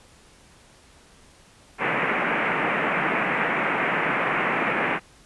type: band-pass noise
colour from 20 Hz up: white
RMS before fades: -24 dBFS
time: 1.78-5 s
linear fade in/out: 50 ms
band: 140 to 2400 Hz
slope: 48 dB/octave
effects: pink hiss -53 dBFS RMS until 5.25 s + resampled to 24000 Hz